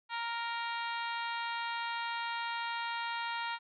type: harmonic tone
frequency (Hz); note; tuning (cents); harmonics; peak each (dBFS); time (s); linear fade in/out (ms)
466.2; A#4; 0; 2 / 3 / 4 / 5 / 6 / 7 / 8 / 9; -37 / -41 / -43 / -45 / -47 / -48 / -49 / -50; 0.09-3.59; 50
effects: none